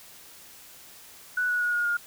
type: tone with pitch steps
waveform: sine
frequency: 1480 / 1464.7 / 1449.5 / 1434.5 / 1419.7 Hz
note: F#6 / F#6 / F#6 / F6 / F6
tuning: 0 / -18 / -36 / +46 / +28 cents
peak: -23 dBFS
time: 1.37-1.97 s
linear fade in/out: 5 ms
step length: 120 ms
effects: white hiss -49 dBFS RMS until 2.06 s